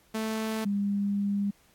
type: tone pair in turn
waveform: sawtooth / sine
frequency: 220 / 201.4 Hz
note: A3 / G3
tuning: 0 / +47 cents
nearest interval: major second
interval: 153 cents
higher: first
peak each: -25 dBFS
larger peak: neither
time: 0.14-0.65 / 0.65-1.51 s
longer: second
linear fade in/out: 10 ms
effects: pink hiss -63 dBFS RMS until 1.74 s + AAC 64 kbps